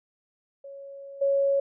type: tone with level steps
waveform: sine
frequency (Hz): 554.4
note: C#5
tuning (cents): 0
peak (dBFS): -39 / -20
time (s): 0.64-1.6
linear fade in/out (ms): 5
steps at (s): 1.21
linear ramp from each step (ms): 10
effects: none